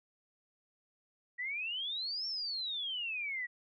sine exponential two-way sweep, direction up then down, 1910 to 5500 to 1910 Hz, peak -35 dBFS, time 1.38-3.47 s, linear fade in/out 20 ms, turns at 2.27 s, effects none

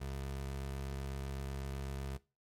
25% pulse tone with vibrato, 68 Hz, C#2, 33 cents flat, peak -35 dBFS, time 0-2.18 s, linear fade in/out 20 ms, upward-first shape sine, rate 8 Hz, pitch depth 12 cents each way, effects noise-tail reverb RT60 0.3 s tail -20 dB re dry + MP3 64 kbps

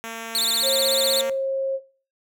5% pulse tone with pitch glide, 227.1 to 230.9 Hz, A#3 to A#3, -45 to -16 cents, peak -20 dBFS, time 0.04-1.3 s, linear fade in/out 0 ms, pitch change +29 cents, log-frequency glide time 0.33-0.78 s
sawtooth tone with vibrato, 3951 Hz, B7, in tune, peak -17 dBFS, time 0.35-1.21 s, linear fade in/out 0 ms, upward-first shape sine, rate 16 Hz, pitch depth 210 cents each way
sine tone, 538 Hz, C5, 48 cents sharp, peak -21 dBFS, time 0.62-1.8 s, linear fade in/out 50 ms
effects noise-tail reverb RT60 0.4 s tail -19 dB re dry

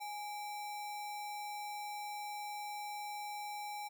sine tone with sample-and-hold, 830.6 Hz, G#5, in tune, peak -40 dBFS, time 0-3.89 s, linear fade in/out 20 ms, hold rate 3150 Hz, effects none

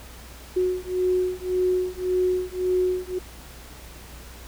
sine beating tone pair, 365.5 / 367.3 Hz, F#4 / F#4, -21 / -13 cents, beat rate 1.8 Hz, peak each -24 dBFS, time 0.56-3.19 s, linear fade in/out 10 ms, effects added 60 Hz sine -43 dBFS peak until 4.47 s + pink hiss -45 dBFS RMS until 4.47 s

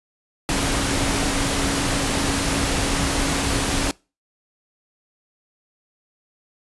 sine tone in noise, 277.2 Hz, C#4, in tune, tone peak -27 dBFS, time 0.49-3.91 s, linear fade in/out 0 ms, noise pink, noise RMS -22 dBFS, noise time 0.49-3.91 s, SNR -8 dB, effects noise-tail reverb RT60 0.3 s tail -24 dB re dry + resampled to 24000 Hz

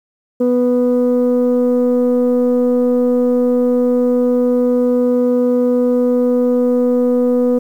sine tone pair together, 246.9 / 493.9 Hz, B3 / B4, 0 / 0 cents, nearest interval octave, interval 1200 cents, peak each -12 dBFS, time 0.4-7.59 s, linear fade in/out 10 ms, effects tanh soft clip ceiling -7 dBFS + 8-bit

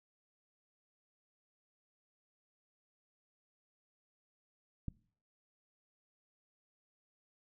click, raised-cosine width 5 ms, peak -26 dBFS, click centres 4.883 s, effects noise-tail reverb RT60 0.5 s tail -22 dB re dry

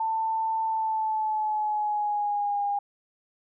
sine tone with pitch glide, 890 to 811.4 Hz, A5 to G#5, +20 to -41 cents, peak -24 dBFS, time 0-2.79 s, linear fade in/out 5 ms, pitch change -161 cents, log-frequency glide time 0.65-2.64 s, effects none

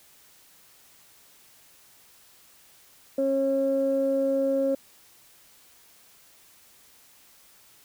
sine tone pair together, 271.8 / 543.6 Hz, C#4 / C#5, -34 / -34 cents, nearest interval octave, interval 1200 cents, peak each -26 / -22 dBFS, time 3.18-4.75 s, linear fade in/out 5 ms, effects tanh soft clip ceiling -15 dBFS + white hiss -56 dBFS RMS until 7.84 s

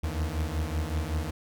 40% pulse beating tone pair, 75.3 / 80.6 Hz, D2 / E2, +44 / -38 cents, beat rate 5.3 Hz, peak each -30 dBFS, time 0.03-1.31 s, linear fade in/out 10 ms, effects none

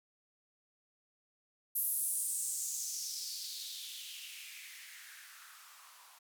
violet noise with band-pass filter sweep, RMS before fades -41 dBFS, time 1.75-6.19 s, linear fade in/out 10 ms, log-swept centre 12000 to 890 Hz, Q 3.5, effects none

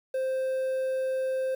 triangle tone with quantisation, 523.3 Hz, C5, in tune, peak -24 dBFS, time 0.14-1.55 s, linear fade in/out 5 ms, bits 9, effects none

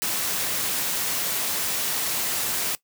white noise, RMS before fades -26 dBFS, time 0.02-2.75 s, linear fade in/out 0 ms, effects noise-tail reverb RT60 0.1 s tail -18 dB re dry + high-pass 100 Hz 12 dB/octave

